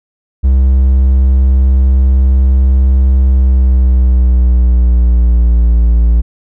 triangle tone with pitch glide, 65.41 to 57.6 Hz, C2 to A#1, 0 to -20 cents, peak -3 dBFS, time 0.43-6.22 s, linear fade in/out 20 ms, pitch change -220 cents, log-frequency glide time 3.21-5.81 s, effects none

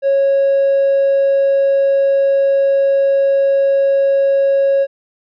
triangle tone, 550 Hz, C#5, 14 cents flat, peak -7 dBFS, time 0.02-4.87 s, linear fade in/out 50 ms, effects tanh soft clip ceiling -6 dBFS + resampled to 11025 Hz

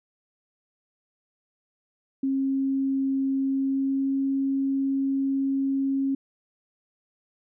sine tone with pitch glide, 269.9 to 271.8 Hz, C#4 to C#4, -46 to -34 cents, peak -22 dBFS, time 2.23-6.15 s, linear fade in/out 5 ms, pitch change +12 cents, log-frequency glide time 3.52-4.2 s, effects none

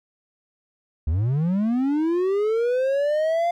triangle linear sweep, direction up, 69.3 to 698.5 Hz, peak -17 dBFS, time 1.07-3.51 s, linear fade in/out 5 ms, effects none

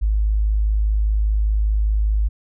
sine tone, 52.5 Hz, G#1, 19 cents sharp, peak -15 dBFS, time 0.01-2.29 s, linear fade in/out 20 ms, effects none

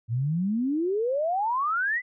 sine exponential sweep, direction up, 110 to 2046 Hz, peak -23 dBFS, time 0.08-2.02 s, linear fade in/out 50 ms, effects none

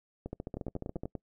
two click trains, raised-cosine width 2 ms, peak -23 / -24 dBFS, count 7 / 12, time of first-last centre 0.57-1.153 / 0.26-1.035 s, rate 10.3 / 14.2 Hz, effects noise-tail reverb RT60 0.1 s tail -25 dB re dry

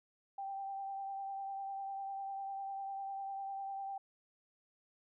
sine tone with vibrato, 784 Hz, G5, in tune, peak -39 dBFS, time 0.38-3.98 s, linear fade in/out 5 ms, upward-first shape triangle, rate 10 Hz, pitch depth 23 cents each way, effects none

